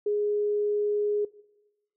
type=tone; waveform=sine; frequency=415.3 Hz; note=G#4; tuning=in tune; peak=-23 dBFS; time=0.06-1.25 s; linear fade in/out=5 ms; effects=noise-tail reverb RT60 1.0 s tail -20 dB re dry